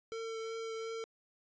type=tone with vibrato; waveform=square; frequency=450 Hz; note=A4; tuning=39 cents sharp; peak=-39 dBFS; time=0.12-1.04 s; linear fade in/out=0 ms; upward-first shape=triangle; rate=2.8 Hz; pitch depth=14 cents each way; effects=resampled to 16000 Hz